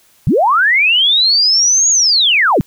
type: linear two-way sweep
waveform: sine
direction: up then down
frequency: 98.7 to 6780 to 98.7 Hz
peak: -8 dBFS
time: 0.27-2.61 s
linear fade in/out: 0 ms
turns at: 1.9 s
effects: white hiss -51 dBFS RMS until 2.66 s